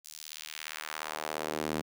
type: tone with high-pass filter sweep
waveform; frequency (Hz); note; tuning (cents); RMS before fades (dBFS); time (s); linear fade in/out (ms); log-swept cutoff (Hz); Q
sawtooth; 77.2; D#2; -13; -38; 0.04-1.82; 20; 6500 to 230; 1.1
effects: none